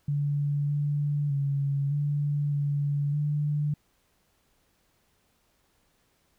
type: tone with pitch steps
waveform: sine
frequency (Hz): 144.3 / 145.7 / 140.1 / 145.4 / 143.7 / 147.8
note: D3 / D3 / C#3 / D3 / D3 / D3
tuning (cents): -30 / -13 / +19 / -17 / -37 / +11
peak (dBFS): -24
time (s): 0.08-3.74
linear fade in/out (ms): 5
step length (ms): 610
effects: pink hiss -69 dBFS RMS until 6.38 s